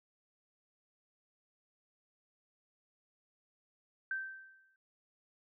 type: tone with exponential decay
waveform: sine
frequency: 1556 Hz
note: G6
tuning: 13 cents flat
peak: -32 dBFS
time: 4.11-4.76 s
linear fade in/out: 2 ms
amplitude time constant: 140 ms
effects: none